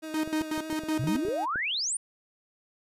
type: tone with vibrato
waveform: 30% pulse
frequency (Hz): 313.3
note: D#4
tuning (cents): +12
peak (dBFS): -33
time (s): 0.02-1.46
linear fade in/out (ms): 20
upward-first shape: sine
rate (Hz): 8.1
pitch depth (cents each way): 17
type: tone bursts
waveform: 45% pulse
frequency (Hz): 311.1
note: D#4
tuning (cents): 0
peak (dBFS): -27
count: 6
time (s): 0.14-1.165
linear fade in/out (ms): 2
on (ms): 95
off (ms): 91
type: clicks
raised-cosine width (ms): 2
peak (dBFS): -26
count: 11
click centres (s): 0.276 / 0.411 / 0.578 / 0.728 / 0.836 / 1.04 / 1.086 / 1.154 / 1.251 / 1.285 / 1.558
type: exponential sweep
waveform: sine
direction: up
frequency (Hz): 112.7 to 9860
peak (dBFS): -27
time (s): 0.99-1.97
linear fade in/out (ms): 5
effects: resampled to 32000 Hz